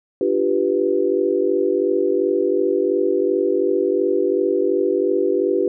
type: chord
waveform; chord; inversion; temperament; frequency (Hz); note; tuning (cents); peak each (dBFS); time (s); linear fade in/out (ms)
sine; G dominant seventh; second; equal with one note detuned; 296.4 / 349.2 / 392 / 493.9; D4 / F4 / G4 / B4; +16 / 0 / 0 / 0; -25 / -21 / -19 / -22; 0.21-5.68; 2
effects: none